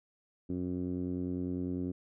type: tone with low-pass filter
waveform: 10% pulse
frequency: 90 Hz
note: F#2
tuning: 47 cents flat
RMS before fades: -35 dBFS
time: 0.49-1.92 s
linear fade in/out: 10 ms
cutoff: 290 Hz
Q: 2.4
effects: none